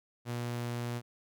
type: tone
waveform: sawtooth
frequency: 119.9 Hz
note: A#2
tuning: 49 cents sharp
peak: -30 dBFS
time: 0.25-1.02 s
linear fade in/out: 50 ms
effects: none